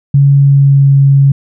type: tone with pitch glide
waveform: sine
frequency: 140 to 138.39 Hz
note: C#3 to C#3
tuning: +18 to -3 cents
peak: -3 dBFS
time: 0.14-1.32 s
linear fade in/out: 5 ms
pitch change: -21 cents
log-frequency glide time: 0.32-0.93 s
effects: none